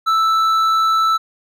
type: tone with hard clipping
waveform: sine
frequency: 1318.5 Hz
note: E6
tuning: in tune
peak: -14 dBFS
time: 0.06-1.18 s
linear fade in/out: 20 ms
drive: 6 dB
effects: none